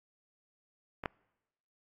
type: clicks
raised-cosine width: 0.5 ms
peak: -24 / -17 dBFS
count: 2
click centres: 1.038 / 1.058 s
effects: noise-tail reverb RT60 1.0 s tail -26 dB re dry + AAC 48 kbps